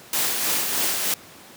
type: noise with tremolo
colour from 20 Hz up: white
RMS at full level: -22 dBFS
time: 0.13-1.14 s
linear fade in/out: 2 ms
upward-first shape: sine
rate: 3.2 Hz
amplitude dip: 35%
effects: pink hiss -45 dBFS RMS until 1.56 s + high-pass 150 Hz 12 dB/octave